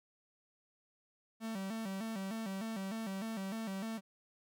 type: tone with vibrato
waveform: 45% pulse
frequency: 207.7 Hz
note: G#3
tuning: in tune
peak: -38 dBFS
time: 1.4-4.01 s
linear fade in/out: 50 ms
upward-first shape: square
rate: 3.3 Hz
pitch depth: 130 cents each way
effects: none